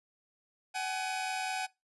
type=tone cluster; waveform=sawtooth; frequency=755 / 840 / 2490 Hz; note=F#5 / G#5 / D#7; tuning=+35 / +19 / +1 cents; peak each=-31 / -36 / -37 dBFS; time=0.74-1.67 s; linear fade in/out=20 ms; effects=noise-tail reverb RT60 0.2 s tail -21 dB re dry + resampled to 24000 Hz